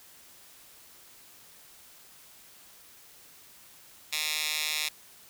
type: tone with high-pass filter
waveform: 10% pulse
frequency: 153.1 Hz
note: D#3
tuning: 28 cents flat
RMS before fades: -31 dBFS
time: 4.12-4.89 s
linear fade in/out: 10 ms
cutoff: 3000 Hz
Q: 1.4
effects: white hiss -54 dBFS RMS until 5.29 s